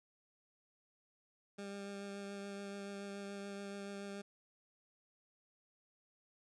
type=tone with vibrato; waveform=20% pulse; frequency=199.7 Hz; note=G3; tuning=32 cents sharp; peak=-39 dBFS; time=1.58-4.22 s; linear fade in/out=10 ms; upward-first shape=triangle; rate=7 Hz; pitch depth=16 cents each way; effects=resampled to 22050 Hz